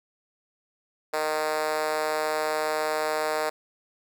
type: tone with high-pass filter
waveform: 5% pulse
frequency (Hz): 154.5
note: D#3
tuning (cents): -12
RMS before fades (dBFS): -27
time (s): 1.13-3.5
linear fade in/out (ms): 10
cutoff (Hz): 530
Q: 2.9
effects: none